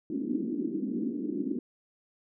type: band-pass noise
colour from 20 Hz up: white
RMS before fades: -32 dBFS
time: 0.1-1.59 s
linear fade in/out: 2 ms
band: 210 to 330 Hz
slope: 48 dB/octave
effects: none